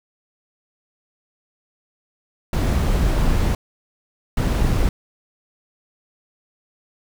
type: noise bursts at uneven times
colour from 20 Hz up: brown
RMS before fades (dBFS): -18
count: 2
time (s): 2.53-3.55 / 4.37-4.89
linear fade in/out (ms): 2
effects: none